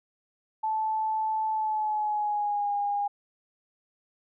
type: tone with pitch glide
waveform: sine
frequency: 873 to 814.5 Hz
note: A5 to G#5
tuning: -14 to -34 cents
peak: -25 dBFS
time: 0.63-3.08 s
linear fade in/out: 10 ms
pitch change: -120 cents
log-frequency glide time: 1.51-2.73 s
effects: none